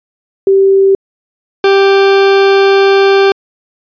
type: tone pair in turn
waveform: sine / 40% pulse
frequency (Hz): 389.2 / 392.4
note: G4 / G4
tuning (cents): -12 / +2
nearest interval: unison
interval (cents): 14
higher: second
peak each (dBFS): -4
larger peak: neither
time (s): 0.47-0.95 / 1.64-3.32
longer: second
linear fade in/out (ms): 2
effects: resampled to 11025 Hz